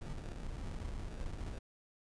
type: noise with sample-and-hold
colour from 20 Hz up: brown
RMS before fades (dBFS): -42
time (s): 0.01-1.59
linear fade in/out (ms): 10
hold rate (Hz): 1050
effects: resampled to 22050 Hz